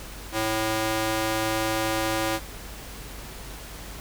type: tone with high-pass filter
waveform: square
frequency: 110 Hz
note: A2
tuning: in tune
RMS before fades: -26 dBFS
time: 0.32-2.4 s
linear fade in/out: 50 ms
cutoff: 380 Hz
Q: 0.67
effects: added 50 Hz sine -41 dBFS peak until 4 s + pink hiss -41 dBFS RMS until 4 s